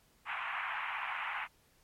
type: band-pass noise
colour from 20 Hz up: pink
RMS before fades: -38 dBFS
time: 0.25-1.48 s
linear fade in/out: 50 ms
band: 820 to 2700 Hz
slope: 48 dB/octave
effects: pink hiss -68 dBFS RMS until 1.83 s + MP3 64 kbps